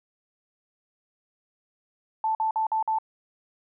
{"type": "tone bursts", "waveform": "sine", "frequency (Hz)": 880, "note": "A5", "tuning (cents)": 0, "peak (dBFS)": -22, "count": 5, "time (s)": [2.24, 2.986], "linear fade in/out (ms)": 2, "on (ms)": 110, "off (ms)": 49, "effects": []}